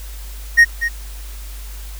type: tone with echo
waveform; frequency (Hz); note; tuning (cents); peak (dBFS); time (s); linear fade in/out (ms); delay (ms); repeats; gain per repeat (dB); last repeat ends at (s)
triangle; 1864.7; A#6; 0; -3; 0.57-0.65; 20; 240; 1; -11; 0.89
effects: added 50 Hz sine -29 dBFS peak until 1.99 s + white hiss -40 dBFS RMS until 1.99 s